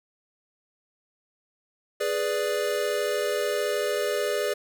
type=chord; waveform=square; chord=G# diminished; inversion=none; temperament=equal; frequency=415.3 / 493.9 / 587.3 Hz; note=G#4 / B4 / D5; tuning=0 / 0 / 0 cents; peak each=-29 / -31 / -29 dBFS; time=2-4.54 s; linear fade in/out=10 ms; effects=none